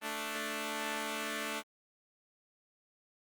5% pulse tone pair together, 220 / 293.7 Hz, A3 / D4, 0 / 0 cents, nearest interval perfect fourth, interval 500 cents, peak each -27 dBFS, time 0.01-1.63 s, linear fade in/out 50 ms, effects Opus 32 kbps

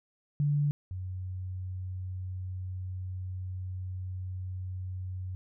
sine tone pair in turn, 145.5 / 92.46 Hz, D3 / F#2, -16 / -1 cents, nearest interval minor sixth, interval 785 cents, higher first, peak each -24 / -34 dBFS, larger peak first, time 0.4-0.71 / 0.91-5.35 s, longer second, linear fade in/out 0 ms, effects none

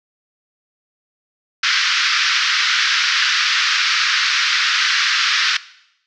pink band-pass noise, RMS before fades -17 dBFS, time 1.63-5.57 s, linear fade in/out 5 ms, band 1300 to 5600 Hz, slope 48 dB/octave, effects noise-tail reverb RT60 0.8 s tail -18 dB re dry

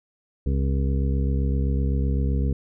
harmonic tone, 67.8 Hz, C#2, 38 cents flat, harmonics 1 / 2 / 3 / 4 / 6 / 7, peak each -21 / -27 / -31 / -33 / -37 / -38 dBFS, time 0.46-2.53 s, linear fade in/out 5 ms, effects none

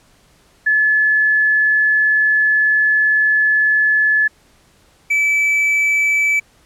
sine / triangle tone pair in turn, 1721 / 2307 Hz, A6 / D7, -39 / -31 cents, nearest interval perfect fourth, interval 508 cents, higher second, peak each -11 dBFS, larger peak neither, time 0.66-4.28 / 5.1-6.4 s, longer first, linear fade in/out 10 ms, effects pink hiss -53 dBFS RMS until 6.65 s + low-pass 11000 Hz 12 dB/octave

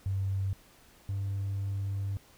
triangle tone pair in turn, 96.8 / 98.66 Hz, G2 / G2, -21 / +12 cents, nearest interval unison, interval 33 cents, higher second, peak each -24 / -27 dBFS, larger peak first, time 0.06-0.53 / 1.09-2.17 s, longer second, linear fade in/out 0 ms, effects tanh soft clip ceiling -26 dBFS + pink hiss -59 dBFS RMS until 2.37 s

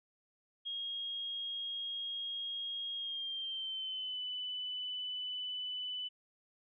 sine tone with pitch glide, 3265 to 2994 Hz, G#7 to F#7, -30 to +20 cents, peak -37 dBFS, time 0.65-6.09 s, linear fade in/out 20 ms, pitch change -150 cents, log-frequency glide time 2.96-4.22 s, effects none

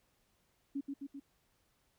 sine tone with echo, 278.6 Hz, C#4, 9 cents sharp, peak -34 dBFS, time 0.75-0.81 s, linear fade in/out 10 ms, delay 130 ms, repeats 3, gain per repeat -3 dB, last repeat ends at 1.2 s, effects pink hiss -75 dBFS RMS until 1.98 s

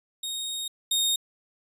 sawtooth tone pair in turn, 3729 / 3705 Hz, A#7 / A#7, 0 / -11 cents, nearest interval unison, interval 11 cents, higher first, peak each -27 / -19 dBFS, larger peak second, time 0.23-0.68 / 0.91-1.16 s, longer first, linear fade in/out 5 ms, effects resampled to 32000 Hz

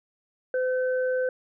sine tone pair together, 510.2 / 1531 Hz, C5 / G6, -44 / -41 cents, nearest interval octave + perfect fifth, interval 1903 cents, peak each -23 / -33 dBFS, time 0.54-1.29 s, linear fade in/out 2 ms, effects none

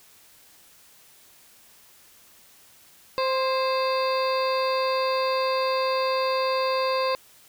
harmonic tone with a mistuned harmonic, 523.3 Hz, C5, in tune, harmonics 1 / 2 / 3 / 4 / 5 / 7 / 8 / 9, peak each -24 / -26 / -39 / -39 / -35 / -39 / -39 / -35 dBFS, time 3.18-7.15 s, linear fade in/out 0 ms, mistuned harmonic 3, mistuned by +42 cents, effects white hiss -54 dBFS RMS until 7.48 s

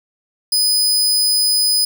sawtooth tone, 5000 Hz, D#8, 8 cents sharp, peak -10 dBFS, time 0.52-1.85 s, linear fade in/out 5 ms, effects none

